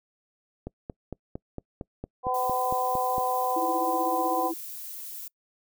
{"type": "click train", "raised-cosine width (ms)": 2, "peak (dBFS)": -21, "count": 12, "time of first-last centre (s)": [0.67, 3.181], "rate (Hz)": 4.38}
{"type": "harmonic tone", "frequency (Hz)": 252.7, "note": "B3", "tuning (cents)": 40, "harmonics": [2, 3, 4], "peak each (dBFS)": [-31, -27, -29], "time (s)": [2.23, 4.52], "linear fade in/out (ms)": 50}
{"type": "noise", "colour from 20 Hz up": "violet", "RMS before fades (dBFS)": -39, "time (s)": [2.34, 5.28], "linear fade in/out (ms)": 5}
{"type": "tone with tremolo", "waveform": "sine", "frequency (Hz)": 329.6, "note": "E4", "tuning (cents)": 0, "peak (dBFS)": -27, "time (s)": [3.56, 4.54], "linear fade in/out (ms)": 5, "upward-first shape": "sine", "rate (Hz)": 16, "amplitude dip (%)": 75}
{"effects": ["noise-tail reverb RT60 0.1 s tail -26 dB re dry"]}